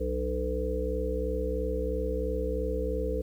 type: harmonic tone with a mistuned harmonic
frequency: 63 Hz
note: B1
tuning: 35 cents sharp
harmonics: 1 / 3 / 5 / 7 / 8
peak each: -31 / -40 / -38 / -33 / -33 dBFS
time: 0-3.22 s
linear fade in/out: 10 ms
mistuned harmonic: 5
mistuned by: -88 cents
effects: 10-bit